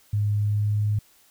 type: tone with pitch glide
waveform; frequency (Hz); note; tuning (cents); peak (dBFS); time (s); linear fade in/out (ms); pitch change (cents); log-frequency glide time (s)
sine; 103.83 to 104.85; G#2 to G#2; 0 to +17; -20; 0.13-0.99; 5; +17; 0.39-0.82
effects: white hiss -58 dBFS RMS until 1.3 s